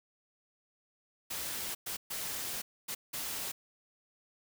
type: noise bursts at uneven times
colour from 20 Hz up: white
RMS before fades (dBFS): -38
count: 5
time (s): 1.3-1.75 / 1.86-1.97 / 2.1-2.62 / 2.88-2.95 / 3.13-3.52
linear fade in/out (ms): 10
effects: none